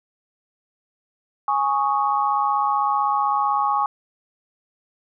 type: chord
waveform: sine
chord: Ab suspended fourth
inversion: none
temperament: equal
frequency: 830.6 / 1108.7 / 1244.5 Hz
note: Ab5 / Db6 / Eb6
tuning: 0 / 0 / 0 cents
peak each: -21 / -21 / -27 dBFS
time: 1.48-3.86 s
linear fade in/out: 2 ms
effects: none